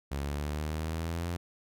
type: exponential sweep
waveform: sawtooth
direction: up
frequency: 69.3 to 87.31 Hz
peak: -28 dBFS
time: 0.11-1.37 s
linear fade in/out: 10 ms
effects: none